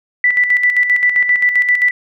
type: tone with tremolo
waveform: sine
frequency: 1975.5 Hz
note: B6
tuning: in tune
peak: -8 dBFS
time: 0.24-1.91 s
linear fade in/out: 2 ms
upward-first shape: square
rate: 7.6 Hz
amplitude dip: 55%
effects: none